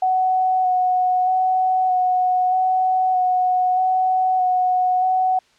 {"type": "tone with vibrato", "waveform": "sine", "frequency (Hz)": 740, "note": "F#5", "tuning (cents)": 0, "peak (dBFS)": -15, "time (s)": [0.02, 5.39], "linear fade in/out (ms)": 5, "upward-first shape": "square", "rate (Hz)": 0.8, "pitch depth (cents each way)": 13, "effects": ["white hiss -57 dBFS RMS until 5.58 s", "low-pass 5000 Hz 12 dB/octave"]}